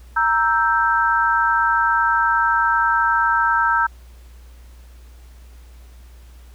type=chord; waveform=sine; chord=E diminished; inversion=second; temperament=equal; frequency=932.3 / 1318.5 / 1568 Hz; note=Bb5 / E6 / G6; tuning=0 / 0 / 0 cents; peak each=-19 dBFS; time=0.16-3.87 s; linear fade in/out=10 ms; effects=added 60 Hz sine -40 dBFS peak until 6.54 s + pink hiss -54 dBFS RMS until 6.54 s